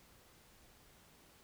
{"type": "silence", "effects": ["pink hiss -64 dBFS RMS until 1.43 s"]}